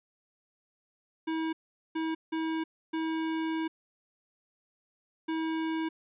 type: tone bursts at uneven times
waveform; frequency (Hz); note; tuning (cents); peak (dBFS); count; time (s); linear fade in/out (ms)
square; 321.4; E4; -44; -30; 5; 1.27-1.53 / 1.95-2.15 / 2.32-2.64 / 2.93-3.68 / 5.28-5.89; 10
effects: resampled to 8000 Hz